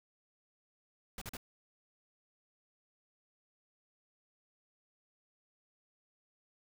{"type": "noise bursts", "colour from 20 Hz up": "pink", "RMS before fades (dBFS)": -43, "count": 3, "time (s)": [1.18, 1.369], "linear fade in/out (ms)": 2, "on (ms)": 35, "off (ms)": 42, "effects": []}